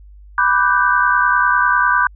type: chord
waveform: sine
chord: G major seventh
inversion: first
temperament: equal with one note detuned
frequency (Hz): 987.8 / 1174.7 / 1498 / 1568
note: B5 / D6 / F#6 / G6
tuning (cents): 0 / 0 / +21 / 0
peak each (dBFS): -17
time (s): 0.38-2.07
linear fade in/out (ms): 2
effects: added 50 Hz sine -38 dBFS peak until 2.15 s